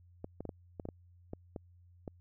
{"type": "clicks", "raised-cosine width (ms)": 2, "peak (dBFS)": -27, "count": 10, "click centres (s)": [0.244, 0.406, 0.453, 0.492, 0.798, 0.854, 0.888, 1.334, 1.562, 2.078], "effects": ["added 88 Hz sine -58 dBFS peak until 2.2 s"]}